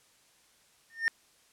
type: tone with exponential growth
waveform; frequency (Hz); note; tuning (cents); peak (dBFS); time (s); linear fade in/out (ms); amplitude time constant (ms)
triangle; 1820; A#6; -42; -19; 0.9-1.08; 0; 38
effects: white hiss -64 dBFS RMS until 1.52 s + low-pass 10000 Hz 12 dB/octave